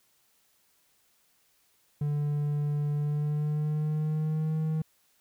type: tone with pitch glide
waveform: triangle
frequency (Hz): 146.83 to 157.37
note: D3 to D#3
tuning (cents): 0 to +20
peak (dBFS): -24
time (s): 2.01-4.82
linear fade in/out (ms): 5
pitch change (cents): +120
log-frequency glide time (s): 2.95-4.57
effects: white hiss -68 dBFS RMS until 5.2 s